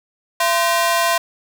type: ring-modulated tone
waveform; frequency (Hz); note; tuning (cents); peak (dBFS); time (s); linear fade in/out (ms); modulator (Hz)
sawtooth; 857; A5; -46; -8; 0.4-1.18; 5; 179
effects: none